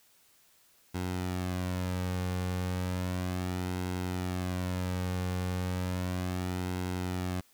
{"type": "tone with flanger", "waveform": "sawtooth", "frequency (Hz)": 91, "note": "F#2", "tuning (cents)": -28, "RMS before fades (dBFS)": -33, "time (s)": [0.94, 7.41], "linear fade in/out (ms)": 10, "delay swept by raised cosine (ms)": [1.7, 3.1], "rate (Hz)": 0.34, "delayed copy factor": -0.5, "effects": ["white hiss -64 dBFS RMS until 7.53 s"]}